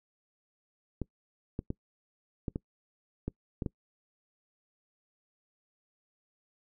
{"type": "clicks", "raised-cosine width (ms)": 3, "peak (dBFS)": -20, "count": 8, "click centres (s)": [1.017, 1.591, 1.704, 2.482, 2.559, 3.28, 3.622, 3.662], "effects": ["noise-tail reverb RT60 0.1 s tail -24 dB re dry"]}